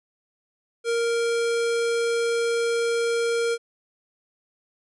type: tone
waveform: square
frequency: 466 Hz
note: A#4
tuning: 1 cent flat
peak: -22 dBFS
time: 0.84-3.58 s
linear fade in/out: 50 ms
effects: resampled to 24000 Hz